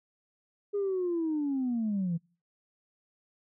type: linear sweep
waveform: sine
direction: down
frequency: 412.5 to 161.8 Hz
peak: -26 dBFS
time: 0.73-2.18 s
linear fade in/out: 20 ms
effects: noise-tail reverb RT60 0.4 s tail -26 dB re dry + tanh soft clip ceiling -24 dBFS